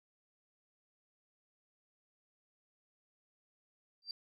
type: tone with exponential growth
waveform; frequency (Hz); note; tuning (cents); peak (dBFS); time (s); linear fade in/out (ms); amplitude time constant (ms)
sine; 4699; D8; 0; -34; 4.02-4.11; 2; 18
effects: tanh soft clip ceiling -31 dBFS